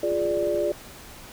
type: chord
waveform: sine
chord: D diminished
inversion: first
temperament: equal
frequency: 349.2 / 415.3 / 587.3 Hz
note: F4 / Ab4 / D5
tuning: 0 / 0 / 0 cents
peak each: -27 / -28 / -24 dBFS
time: 0.03-0.72 s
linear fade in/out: 2 ms
type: clicks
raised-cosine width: 2 ms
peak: -27 dBFS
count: 8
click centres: 0.12 / 0.218 / 0.254 / 0.312 / 0.373 / 0.429 / 0.473 / 0.547 s
effects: pink hiss -44 dBFS RMS until 1.32 s